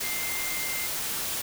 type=tone in noise; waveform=sine; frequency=2097 Hz; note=C7; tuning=3 cents sharp; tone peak=-34 dBFS; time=0.03-0.87 s; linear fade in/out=10 ms; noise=white; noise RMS=-31 dBFS; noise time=0-1.42 s; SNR=-6 dB; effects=none